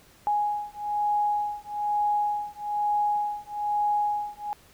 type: beating tone pair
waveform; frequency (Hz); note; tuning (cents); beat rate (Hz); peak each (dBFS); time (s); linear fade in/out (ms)
sine; 830.6 / 831.7; G#5 / G#5; 0 / +2; 1.1; -27; 0.27-4.53; 0
effects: pink hiss -56 dBFS RMS until 4.73 s